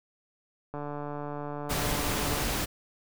click train, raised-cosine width 1 ms, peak -23 dBFS, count 250, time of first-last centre 0.74-2.445 s, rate 146 Hz
pink noise, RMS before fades -30 dBFS, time 1.69-2.66 s, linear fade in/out 20 ms
effects none

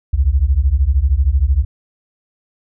sine beating tone pair, 61.74 / 74.74 Hz, B1 / D2, 0 / +31 cents, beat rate 13 Hz, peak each -13 dBFS, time 0.13-1.65 s, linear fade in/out 10 ms, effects tanh soft clip ceiling -3 dBFS

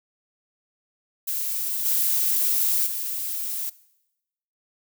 violet noise with level steps, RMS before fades -27 / -22 / -29 dBFS, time 1.27-3.7 s, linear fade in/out 10 ms, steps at 1.85 / 2.86 s, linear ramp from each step 10 ms, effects noise-tail reverb RT60 0.9 s tail -20 dB re dry

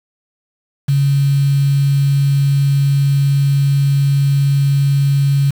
sine tone with quantisation, 139.7 Hz, C#3, 14 cents sharp, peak -10 dBFS, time 0.88-5.51 s, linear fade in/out 10 ms, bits 5, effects none

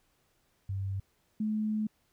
sine tone pair in turn, 97.2 / 214.8 Hz, G2 / A3, -14 / -41 cents, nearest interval octave + major second, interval 1373 cents, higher second, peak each -31 / -28 dBFS, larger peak second, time 0.69-1 / 1.4-1.87 s, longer second, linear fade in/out 5 ms, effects pink hiss -72 dBFS RMS until 2.12 s

